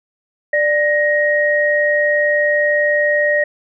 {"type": "tone pair together", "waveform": "sine", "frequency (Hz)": [591.5, 1878], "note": ["D5", "A#6"], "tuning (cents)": [12, 12], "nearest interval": "octave + minor sixth", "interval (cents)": 2000, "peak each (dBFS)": -15, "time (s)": [0.53, 3.44], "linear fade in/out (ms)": 5, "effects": []}